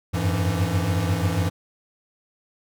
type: tone cluster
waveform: square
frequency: 89.8 / 96 / 104 / 167.4 Hz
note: F2 / G2 / G#2 / E3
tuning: +49 / -36 / +3 / +27 cents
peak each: -27 dBFS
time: 0.13-1.5 s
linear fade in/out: 20 ms
effects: none